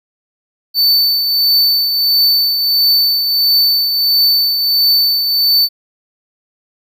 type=tone with tremolo; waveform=square; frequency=4525 Hz; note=C#8; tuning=35 cents sharp; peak=-8 dBFS; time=0.74-5.69 s; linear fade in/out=50 ms; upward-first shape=triangle; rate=1.5 Hz; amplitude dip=50%; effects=none